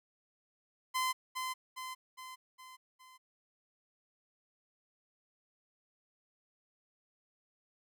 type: tone with echo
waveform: sawtooth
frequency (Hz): 1029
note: C6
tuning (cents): -29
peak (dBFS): -27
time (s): 0.94-1.13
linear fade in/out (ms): 20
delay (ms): 410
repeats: 5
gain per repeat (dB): -5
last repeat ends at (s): 3.18
effects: none